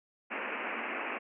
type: band-pass noise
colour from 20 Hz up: white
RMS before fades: -37 dBFS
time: 0.3-1.19 s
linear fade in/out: 20 ms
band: 210 to 2700 Hz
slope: 96 dB/octave
effects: none